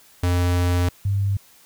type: tone pair in turn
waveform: square / sine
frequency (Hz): 88.6 / 99.25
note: F2 / G2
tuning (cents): +25 / +22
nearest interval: major second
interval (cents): 197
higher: second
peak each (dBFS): -18 / -18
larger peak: neither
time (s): 0.23-0.89 / 1.05-1.37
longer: first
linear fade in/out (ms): 5
effects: white hiss -52 dBFS RMS until 1.65 s